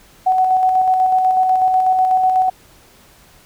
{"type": "tone with tremolo", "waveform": "sine", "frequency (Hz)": 747, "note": "F#5", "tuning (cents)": 16, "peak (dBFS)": -10, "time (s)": [0.26, 2.5], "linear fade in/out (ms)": 10, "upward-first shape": "square", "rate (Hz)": 8.1, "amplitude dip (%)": 30, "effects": ["pink hiss -48 dBFS RMS until 3.45 s"]}